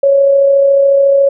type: tone with amplitude modulation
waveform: sine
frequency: 554.4 Hz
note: C#5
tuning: in tune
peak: -4 dBFS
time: 0.03-1.29 s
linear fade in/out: 5 ms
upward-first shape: sine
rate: 34 Hz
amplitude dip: 30%
effects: none